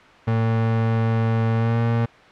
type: tone with pitch glide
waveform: 35% pulse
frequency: 113.1 to 116.01 Hz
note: A2 to A#2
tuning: +48 to -8 cents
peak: -16 dBFS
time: 0.27-2.06 s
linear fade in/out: 10 ms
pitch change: +44 cents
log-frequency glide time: 1.55-1.78 s
effects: white hiss -46 dBFS RMS until 2.31 s + low-pass 2000 Hz 12 dB/octave